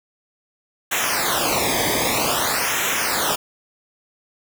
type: noise with flanger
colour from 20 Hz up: pink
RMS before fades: -21 dBFS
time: 0.91-3.36 s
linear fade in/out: 10 ms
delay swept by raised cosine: 0.21 to 0.73 ms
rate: 0.52 Hz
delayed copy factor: -1
effects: none